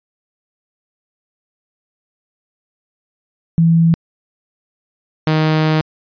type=tone pair in turn; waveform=sine / sawtooth; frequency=165.6 / 156.31 Hz; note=E3 / D#3; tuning=+8 / +8 cents; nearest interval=minor second; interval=100 cents; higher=first; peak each=-8 dBFS; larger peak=neither; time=3.58-3.94 / 5.27-5.81 s; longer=second; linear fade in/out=0 ms; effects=resampled to 11025 Hz

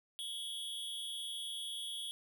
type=tone with amplitude modulation; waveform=square; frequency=3346 Hz; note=G#7; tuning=12 cents sharp; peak=-37 dBFS; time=0.19-2.11 s; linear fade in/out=0 ms; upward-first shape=sine; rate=281 Hz; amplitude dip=75%; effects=none

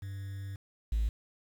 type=tone pair in turn; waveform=triangle; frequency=98 / 54.72 Hz; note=G2 / A1; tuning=0 / -9 cents; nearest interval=minor seventh; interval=1009 cents; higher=first; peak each=-35 / -23 dBFS; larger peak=second; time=0.02-0.56 / 0.92-1.09 s; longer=first; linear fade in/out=5 ms; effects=tanh soft clip ceiling -23 dBFS + 9-bit

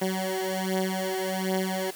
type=beating tone pair; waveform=15% pulse; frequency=187.8 / 189.1 Hz; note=F#3 / F#3; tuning=+26 / +38 cents; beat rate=1.3 Hz; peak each=-23 dBFS; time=0.01-1.91 s; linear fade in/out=10 ms; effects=white hiss -44 dBFS RMS until 1.95 s + high-pass 100 Hz 12 dB/octave

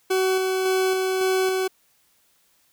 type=tone with tremolo; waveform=40% pulse; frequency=376.6 Hz; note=F#4; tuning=31 cents sharp; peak=-18 dBFS; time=0.1-1.68 s; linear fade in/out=10 ms; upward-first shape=square; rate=1.8 Hz; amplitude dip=25%; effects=white hiss -63 dBFS RMS until 2.72 s

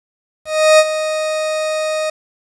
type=tone with ADSR envelope; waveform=40% pulse; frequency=622.3 Hz; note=D#5; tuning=in tune; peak=-4 dBFS; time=0.45-2.1 s; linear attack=340 ms; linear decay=47 ms; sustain=-12 dB; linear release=5 ms; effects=resampled to 22050 Hz + 7-bit

